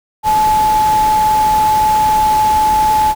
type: tone in noise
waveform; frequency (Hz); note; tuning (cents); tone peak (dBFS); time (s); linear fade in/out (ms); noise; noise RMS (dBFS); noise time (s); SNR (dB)
sine; 860; A5; -40; -9; 0.23-3.15; 50; pink; -24; 0.23-3.15; +12
effects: none